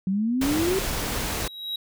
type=exponential sweep; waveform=sine; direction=up; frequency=184.3 to 395.4 Hz; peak=-21 dBFS; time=0.07-0.79 s; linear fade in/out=2 ms
type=noise; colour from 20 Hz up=pink; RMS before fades=-28 dBFS; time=0.41-1.48 s; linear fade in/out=5 ms
type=tone with exponential growth; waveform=triangle; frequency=3845 Hz; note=B7; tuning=47 cents flat; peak=-24 dBFS; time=1.07-1.76 s; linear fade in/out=5 ms; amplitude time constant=150 ms
effects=none